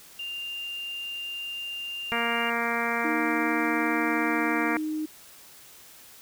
sine tone, 2794 Hz, F7, in tune, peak -32 dBFS, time 0.19-2.5 s, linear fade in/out 5 ms
harmonic tone, 233.8 Hz, A#3, 5 cents sharp, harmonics 1 / 2 / 3 / 4 / 5 / 6 / 7 / 8 / 9 / 10, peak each -34 / -34 / -34 / -34 / -34 / -34 / -34 / -34 / -34 / -34 dBFS, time 2.12-4.77 s, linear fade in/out 0 ms
sine tone with pitch glide, 311.1 to 309.1 Hz, D#4 to D#4, 0 to -11 cents, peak -27 dBFS, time 3.04-5.06 s, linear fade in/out 10 ms, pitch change -11 cents, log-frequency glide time 4.06-4.66 s
effects white hiss -50 dBFS RMS until 6.21 s

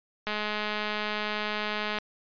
click train, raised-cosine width 0.3 ms, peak -15 dBFS, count 363, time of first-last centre 0.27-1.986 s, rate 211 Hz, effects resampled to 11025 Hz

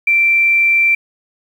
sine tone, 2349 Hz, D7, in tune, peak -9 dBFS, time 0.07-0.95 s, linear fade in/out 5 ms, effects 7-bit

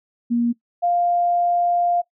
sine tone pair in turn, 236.9 / 699.7 Hz, A#3 / F5, +28 / +3 cents, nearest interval octave + perfect fifth, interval 1875 cents, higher second, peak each -16 dBFS, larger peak neither, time 0.3-0.53 / 0.82-2.02 s, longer second, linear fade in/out 20 ms, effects noise-tail reverb RT60 0.1 s tail -19 dB re dry

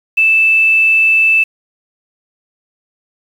sine tone with quantisation, 2637 Hz, E7, in tune, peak -7 dBFS, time 0.17-1.44 s, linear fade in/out 10 ms, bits 6, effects none

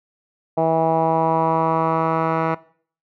10% pulse tone with low-pass filter sweep, 162.2 Hz, E3, 28 cents flat, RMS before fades -19 dBFS, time 0.57-2.55 s, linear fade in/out 10 ms, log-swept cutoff 730 to 1500 Hz, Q 3.3, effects noise-tail reverb RT60 0.5 s tail -20 dB re dry

